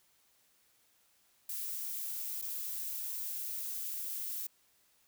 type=noise with dropouts; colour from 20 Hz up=violet; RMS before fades=-39 dBFS; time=1.49-4.47 s; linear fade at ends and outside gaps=5 ms; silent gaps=2.417-2.422 s; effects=white hiss -70 dBFS RMS until 5.07 s